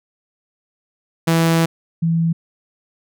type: tone pair in turn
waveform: sawtooth / sine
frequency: 164.81 / 165.47 Hz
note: E3 / E3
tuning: 0 / +7 cents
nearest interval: unison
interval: 7 cents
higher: second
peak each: -9 / -14 dBFS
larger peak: first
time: 1.27-1.66 / 2.02-2.33 s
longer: first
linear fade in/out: 10 ms
effects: none